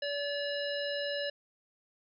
harmonic tone, 574 Hz, D5, 40 cents flat, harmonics 1 / 3 / 5 / 7 / 9, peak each -34 / -39 / -41 / -42 / -44 dBFS, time 0.02-1.3 s, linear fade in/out 5 ms, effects none

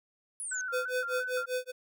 sine exponential sweep, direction down, 10410 to 6280 Hz, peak -35 dBFS, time 0.4-0.61 s, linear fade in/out 0 ms
sine tone with vibrato, 1448 Hz, F#6, 38 cents flat, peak -33 dBFS, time 0.51-1.46 s, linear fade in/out 10 ms, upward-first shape square, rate 2.9 Hz, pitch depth 69 cents each way
square tone with tremolo, 504 Hz, B4, 35 cents sharp, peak -29 dBFS, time 0.72-1.72 s, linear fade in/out 20 ms, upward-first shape sine, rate 5.1 Hz, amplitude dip 100%
effects none

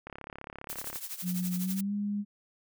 click train, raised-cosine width 0.5 ms, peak -26 dBFS, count 32, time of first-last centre 0.07-0.958 s, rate 34.9 Hz
blue noise with tremolo, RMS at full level -36 dBFS, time 0.69-1.81 s, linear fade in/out 5 ms, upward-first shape triangle, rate 12 Hz, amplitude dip 85%
sine tone with pitch glide, 180.3 to 204.7 Hz, F#3 to G#3, -45 to -25 cents, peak -29 dBFS, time 1.22-2.25 s, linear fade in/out 50 ms, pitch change +220 cents, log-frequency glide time 1.58-1.93 s
effects none

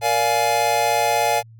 square chord, Bb dominant seventh, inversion none, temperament just, 466.2 / 582.7 / 699.2 / 839.1 Hz, Bb4 / D5 / F5 / Ab5, 0 / -14 / +2 / +18 cents, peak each -27 / -25 / -22 / -21 dBFS, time 0.01-1.43 s, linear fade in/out 50 ms, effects added 113 Hz sine -42 dBFS peak until 1.59 s

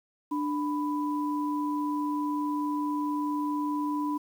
sine tone pair together, 295.9 / 993 Hz, D4 / B5, +13 / +9 cents, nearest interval octave + major sixth, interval 2096 cents, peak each -28 / -32 dBFS, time 0.31-4.18 s, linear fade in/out 10 ms, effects 9-bit

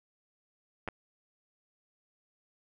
clicks, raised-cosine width 0.5 ms, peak -21 dBFS, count 2, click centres 0.877 / 0.886 s, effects none

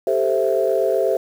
sine chord, A minor seventh, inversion third, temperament equal, 392 / 440 / 523.3 / 659.3 Hz, G4 / A4 / C5 / E5, 0 / 0 / 0 / 0 cents, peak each -21 / -22 / -20 / -21 dBFS, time 0.07-1.17 s, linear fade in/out 2 ms, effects tanh soft clip ceiling -6 dBFS + 7-bit

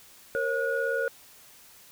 sine tone cluster, 465.7 / 543 / 1450 Hz, A#4 / C#5 / F#6, -2 / -36 / -35 cents, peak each -29 dBFS, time 0.35-1.08 s, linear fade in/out 0 ms, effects tanh soft clip ceiling -16 dBFS + white hiss -53 dBFS RMS until 1.91 s

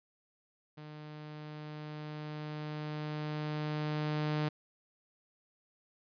sawtooth tone with level ramp, 151.6 Hz, D#3, 45 cents flat, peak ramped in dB -42 to -26 dBFS, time 0.77-4.49 s, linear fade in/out 10 ms, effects resampled to 11025 Hz

